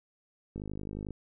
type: click train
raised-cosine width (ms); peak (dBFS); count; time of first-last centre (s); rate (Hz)
3; -26; 29; 0.56-1.107; 51.2
effects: none